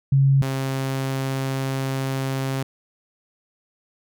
sine / sawtooth tone pair in turn, 136.8 / 134.06 Hz, C#3 / C3, -23 / +42 cents, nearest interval unison, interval 35 cents, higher first, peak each -13 / -19 dBFS, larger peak first, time 0.12-0.42 / 0.42-2.63 s, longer second, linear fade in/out 5 ms, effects none

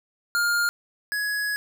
square tone pair in turn, 1410 / 1676.4 Hz, F6 / G#6, +16 / +16 cents, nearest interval minor third, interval 300 cents, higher second, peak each -21 / -25 dBFS, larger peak first, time 0.35-0.69 / 1.12-1.56 s, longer second, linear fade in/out 0 ms, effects 10-bit

